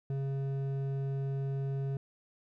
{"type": "tone with hard clipping", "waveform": "sine", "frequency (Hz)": 136.8, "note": "C#3", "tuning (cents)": -23, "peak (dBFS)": -33, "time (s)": [0.1, 1.97], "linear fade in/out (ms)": 2, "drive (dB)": 8, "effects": []}